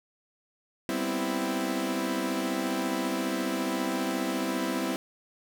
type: chord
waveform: sawtooth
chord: C major seventh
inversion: second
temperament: equal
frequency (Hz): 196 / 246.9 / 261.6 / 329.6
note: G3 / B3 / C4 / E4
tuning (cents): 0 / 0 / 0 / 0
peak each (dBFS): -31 / -32 / -28 / -28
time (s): 0.89-4.96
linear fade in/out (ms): 0
effects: none